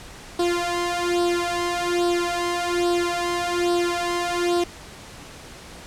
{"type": "tone with flanger", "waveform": "sawtooth", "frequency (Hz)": 348.9, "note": "F4", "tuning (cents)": -2, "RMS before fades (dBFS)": -23, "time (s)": [0.39, 4.64], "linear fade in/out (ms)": 5, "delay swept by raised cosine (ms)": [0.22, 1.92], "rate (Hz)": 1.2, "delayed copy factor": 0.85, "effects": ["pink hiss -41 dBFS RMS until 5.86 s", "low-pass 9000 Hz 12 dB/octave"]}